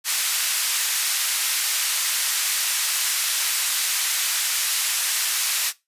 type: band-pass noise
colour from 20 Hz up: white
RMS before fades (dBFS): -23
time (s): 0.04-5.73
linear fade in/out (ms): 50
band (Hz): 1500 to 12000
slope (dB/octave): 12
effects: noise-tail reverb RT60 0.2 s tail -18 dB re dry + resampled to 32000 Hz